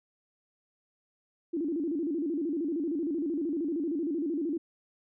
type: tone with vibrato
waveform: sine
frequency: 311.1 Hz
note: D#4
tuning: in tune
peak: -28 dBFS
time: 1.53-4.58 s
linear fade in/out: 10 ms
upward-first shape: square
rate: 13 Hz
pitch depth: 150 cents each way
effects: none